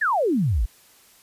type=exponential sweep; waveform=sine; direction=down; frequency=1864.7 to 43.65 Hz; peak=-18 dBFS; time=0.01-0.66 s; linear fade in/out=10 ms; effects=white hiss -54 dBFS RMS until 1.22 s + resampled to 32000 Hz